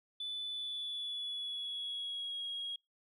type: tone with pitch glide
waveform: sine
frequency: 3488 to 3292 Hz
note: A7 to G#7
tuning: -16 to -16 cents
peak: -36 dBFS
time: 0.2-2.76 s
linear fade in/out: 5 ms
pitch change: -100 cents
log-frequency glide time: 0.5-2.44 s
effects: noise-tail reverb RT60 0.2 s tail -26 dB re dry + tanh soft clip ceiling -34 dBFS